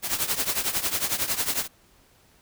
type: noise with tremolo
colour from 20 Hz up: white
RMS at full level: -23 dBFS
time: 0.02-1.68 s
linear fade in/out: 50 ms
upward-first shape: triangle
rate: 11 Hz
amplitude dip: 85%
effects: pink hiss -59 dBFS RMS until 2.41 s